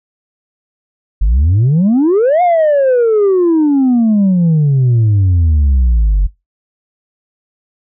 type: exponential two-way sweep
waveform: sine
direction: up then down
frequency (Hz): 45.55 to 728 to 45.55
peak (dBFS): -5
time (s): 1.21-6.27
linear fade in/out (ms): 10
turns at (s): 2.42
effects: noise-tail reverb RT60 0.2 s tail -21 dB re dry + tanh soft clip ceiling -6 dBFS